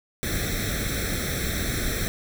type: noise with comb filter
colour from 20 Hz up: pink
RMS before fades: -27 dBFS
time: 0.23-2.08 s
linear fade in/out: 0 ms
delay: 0.52 ms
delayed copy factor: +1
effects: none